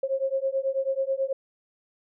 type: beating tone pair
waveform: sine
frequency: 533 / 542.2 Hz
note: C5 / C#5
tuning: +32 / -38 cents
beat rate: 9.2 Hz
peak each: -27 / -27 dBFS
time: 0.03-1.33 s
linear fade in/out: 5 ms
effects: none